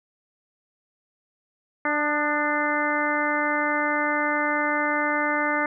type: harmonic tone with a mistuned harmonic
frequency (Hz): 295.9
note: D4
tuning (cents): +13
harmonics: 1 / 2 / 3 / 4 / 5 / 6 / 7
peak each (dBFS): -29 / -29 / -29 / -29 / -29 / -29 / -29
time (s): 1.85-5.66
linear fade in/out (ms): 2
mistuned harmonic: 4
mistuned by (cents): +37
effects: none